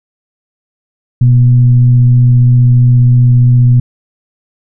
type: tone with frequency modulation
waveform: sine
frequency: 123.47 Hz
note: B2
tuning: in tune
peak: -3 dBFS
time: 1.21-3.8 s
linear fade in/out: 5 ms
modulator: 115 Hz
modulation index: 0.29
effects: none